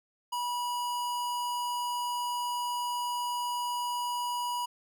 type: tone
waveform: square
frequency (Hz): 972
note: B5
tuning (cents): -28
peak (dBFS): -31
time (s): 0.32-4.66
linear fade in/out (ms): 10
effects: none